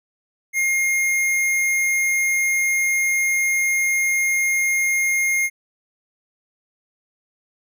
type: tone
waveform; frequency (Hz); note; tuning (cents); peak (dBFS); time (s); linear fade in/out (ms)
square; 2132; C7; +32; -18; 0.53-5.5; 50
effects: none